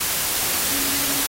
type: tone in noise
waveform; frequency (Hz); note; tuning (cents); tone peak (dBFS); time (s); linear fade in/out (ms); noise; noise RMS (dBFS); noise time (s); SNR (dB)
sine; 277.2; C#4; 0; -33; 0.71-1.22; 10; white; -22; 0-1.27; -14
effects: AAC 48 kbps